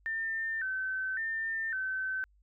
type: tone with vibrato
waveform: sine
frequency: 1661.2 Hz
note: G#6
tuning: in tune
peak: -31 dBFS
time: 0.06-2.24 s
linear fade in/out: 0 ms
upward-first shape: square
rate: 0.9 Hz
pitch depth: 140 cents each way
effects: added 50 Hz sine -62 dBFS peak until 2.42 s